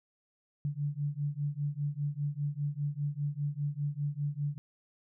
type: beating tone pair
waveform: sine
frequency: 142.7 / 147.7 Hz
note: D3 / D3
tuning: -49 / +10 cents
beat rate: 5 Hz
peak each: -34 / -34 dBFS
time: 0.65-4.58 s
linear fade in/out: 0 ms
effects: none